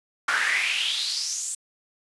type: noise with high-pass filter sweep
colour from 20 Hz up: brown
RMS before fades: -26 dBFS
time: 0.28-1.55 s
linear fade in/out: 5 ms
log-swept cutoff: 1400 to 8100 Hz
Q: 5.5
effects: resampled to 24000 Hz